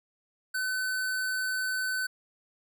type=tone; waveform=square; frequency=1515 Hz; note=F#6; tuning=40 cents sharp; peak=-29 dBFS; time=0.54-2.07 s; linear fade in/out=10 ms; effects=none